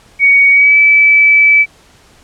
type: tone with pitch glide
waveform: sine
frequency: 2242 to 2305 Hz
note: C#7 to D7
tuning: +19 to -33 cents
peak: -4 dBFS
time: 0.19-1.66 s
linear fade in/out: 50 ms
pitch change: +48 cents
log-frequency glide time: 0.51-0.77 s
effects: pink hiss -45 dBFS RMS until 2.23 s + low-pass 9000 Hz 12 dB/octave